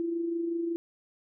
sine tone with amplitude modulation, 337.1 Hz, E4, 39 cents sharp, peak -26 dBFS, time 0-0.76 s, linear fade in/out 0 ms, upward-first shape sine, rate 25.4 Hz, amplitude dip 45%, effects none

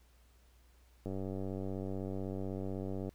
click train, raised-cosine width 2 ms, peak -27 dBFS, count 196, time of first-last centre 1.06-3.091 s, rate 96 Hz, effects added 60 Hz sine -62 dBFS peak until 3.14 s + pink hiss -70 dBFS RMS until 3.14 s

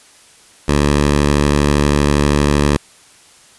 10% pulse tone, 72.6 Hz, D2, 19 cents flat, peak -3 dBFS, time 0.68-2.77 s, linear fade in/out 5 ms, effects white hiss -46 dBFS RMS until 3.58 s + resampled to 24000 Hz

